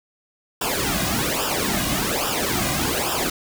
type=noise with flanger; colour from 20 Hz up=pink; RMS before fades=-23 dBFS; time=0.61-3.3 s; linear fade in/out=5 ms; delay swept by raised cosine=0.47 to 2.27 ms; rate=1.2 Hz; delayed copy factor=-0.8; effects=none